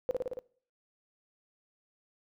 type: tone with echo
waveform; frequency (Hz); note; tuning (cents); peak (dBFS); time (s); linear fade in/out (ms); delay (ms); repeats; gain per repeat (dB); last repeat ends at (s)
sine; 505; B4; +39; -25; 0.09-0.11; 0; 56; 5; -2; 0.39
effects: noise-tail reverb RT60 0.5 s tail -22 dB re dry